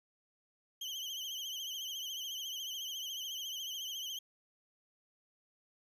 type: tone with vibrato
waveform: 35% pulse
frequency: 3094 Hz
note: G7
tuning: 23 cents flat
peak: -37 dBFS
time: 0.81-4.19 s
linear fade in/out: 5 ms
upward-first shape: triangle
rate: 14 Hz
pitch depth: 100 cents each way
effects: resampled to 32000 Hz